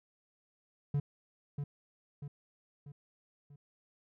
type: tone with echo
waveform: triangle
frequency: 143.5 Hz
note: D3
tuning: 40 cents flat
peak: -26 dBFS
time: 0.94-1 s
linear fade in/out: 5 ms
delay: 640 ms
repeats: 4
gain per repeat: -6 dB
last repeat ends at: 3.56 s
effects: none